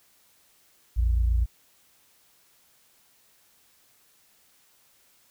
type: tone pair together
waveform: sine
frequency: 57.39 / 85.4 Hz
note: A#1 / F2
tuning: -26 / -38 cents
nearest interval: perfect fifth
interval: 688 cents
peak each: -20 / -30 dBFS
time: 0.96-1.46 s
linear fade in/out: 20 ms
effects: white hiss -62 dBFS RMS until 5.3 s